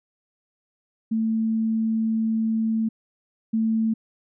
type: tone pair in turn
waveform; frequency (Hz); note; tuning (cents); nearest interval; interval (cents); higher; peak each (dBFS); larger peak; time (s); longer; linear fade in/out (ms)
sine; 222.6 / 222.6; A3 / A3; +20 / +20; unison; 0; neither; -20 / -19; second; 1.11-2.89 / 3.53-3.94; first; 10
effects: none